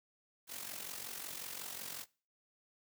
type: noise with amplitude modulation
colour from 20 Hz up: white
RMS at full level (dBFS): -42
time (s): 0.47-2.06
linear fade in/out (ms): 50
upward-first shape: sine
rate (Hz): 45.5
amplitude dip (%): 65
effects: noise-tail reverb RT60 0.4 s tail -23 dB re dry + high-pass 100 Hz 12 dB/octave